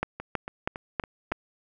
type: two click trains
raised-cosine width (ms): 0.5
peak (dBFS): -20 / -11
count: 5 / 5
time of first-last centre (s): 0.2-1.317 / 0.03-1.32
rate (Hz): 3.58 / 3.1
effects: none